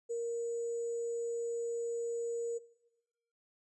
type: tone with sample-and-hold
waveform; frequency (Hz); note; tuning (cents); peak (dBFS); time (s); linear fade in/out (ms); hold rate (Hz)
sine; 467.1; A#4; +3; -33; 0.09-2.59; 20; 7350
effects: noise-tail reverb RT60 1.0 s tail -20 dB re dry + resampled to 24000 Hz